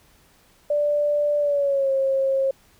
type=tone with pitch glide; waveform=sine; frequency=587.3 to 538.6 Hz; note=D5 to C#5; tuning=0 to -50 cents; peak=-18 dBFS; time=0.7-2.51 s; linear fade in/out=5 ms; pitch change=-150 cents; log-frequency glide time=1.39-1.91 s; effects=pink hiss -57 dBFS RMS until 2.79 s